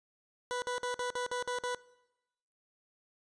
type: tone bursts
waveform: 20% pulse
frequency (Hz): 493.5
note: B4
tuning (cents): -1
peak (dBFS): -28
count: 8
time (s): 0.51-1.747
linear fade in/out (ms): 0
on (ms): 110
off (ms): 51
effects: noise-tail reverb RT60 1.0 s tail -21 dB re dry + resampled to 22050 Hz